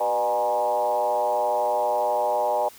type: tone with frequency modulation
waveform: sine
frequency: 715 Hz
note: F5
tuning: 41 cents sharp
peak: -20 dBFS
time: 0-2.69 s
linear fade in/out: 10 ms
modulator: 112 Hz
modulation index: 1.9
effects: white hiss -48 dBFS RMS until 2.78 s